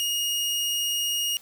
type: tone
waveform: sawtooth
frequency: 2865 Hz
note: F7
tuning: 44 cents sharp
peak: -21 dBFS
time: 0-1.37 s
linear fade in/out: 0 ms
effects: white hiss -52 dBFS RMS until 1.41 s